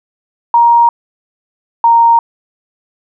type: tone pair in turn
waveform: sine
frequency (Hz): 940 / 929.2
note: A#5 / A#5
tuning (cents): +14 / -6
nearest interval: unison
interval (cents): 20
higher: first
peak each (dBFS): -4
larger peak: neither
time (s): 0.54-0.89 / 1.84-2.19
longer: neither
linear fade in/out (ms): 2
effects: none